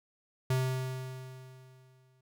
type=tone with exponential decay; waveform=square; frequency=129.7 Hz; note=C3; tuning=15 cents flat; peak=-26 dBFS; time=0.5-2.21 s; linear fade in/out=5 ms; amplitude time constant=370 ms; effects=none